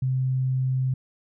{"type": "tone", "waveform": "sine", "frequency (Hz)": 130.1, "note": "C3", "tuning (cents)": -9, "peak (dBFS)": -21, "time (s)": [0.02, 0.94], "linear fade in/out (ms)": 5, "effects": []}